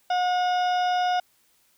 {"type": "harmonic tone", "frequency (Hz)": 723, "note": "F#5", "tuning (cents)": -40, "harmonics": [1, 2, 3, 4, 5, 7, 8], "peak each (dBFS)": [-21, -32, -42, -37, -39, -41, -49], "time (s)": [0.1, 1.2], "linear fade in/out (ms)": 5, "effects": ["white hiss -64 dBFS RMS until 1.77 s"]}